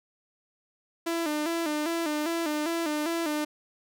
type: tone with vibrato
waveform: sawtooth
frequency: 317.2 Hz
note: D#4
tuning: 33 cents sharp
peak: -23 dBFS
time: 1.06-3.45 s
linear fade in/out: 10 ms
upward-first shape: square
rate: 2.5 Hz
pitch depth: 93 cents each way
effects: none